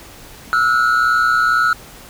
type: tone pair together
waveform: triangle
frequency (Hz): 1318.5 / 1440.6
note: E6 / F#6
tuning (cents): 0 / -47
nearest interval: major second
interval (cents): 153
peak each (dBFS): -12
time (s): 0.53-1.73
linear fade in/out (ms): 0
effects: tanh soft clip ceiling -6 dBFS + pink hiss -39 dBFS RMS until 2.09 s